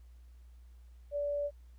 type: tone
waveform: sine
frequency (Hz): 578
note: D5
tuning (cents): -28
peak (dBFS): -31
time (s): 1.11-1.51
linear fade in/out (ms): 50
effects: added 60 Hz sine -52 dBFS peak until 1.78 s + pink hiss -74 dBFS RMS until 1.78 s